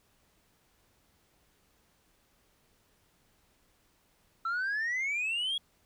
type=exponential sweep; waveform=sine; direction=up; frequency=1322 to 3353 Hz; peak=-27 dBFS; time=4.45-5.58 s; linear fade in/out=5 ms; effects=tanh soft clip ceiling -28 dBFS + pink hiss -69 dBFS RMS until 5.85 s